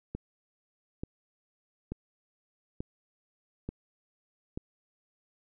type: click train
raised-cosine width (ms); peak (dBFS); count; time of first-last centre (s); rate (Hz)
3; -22; 6; 0.15-4.575; 1.13
effects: none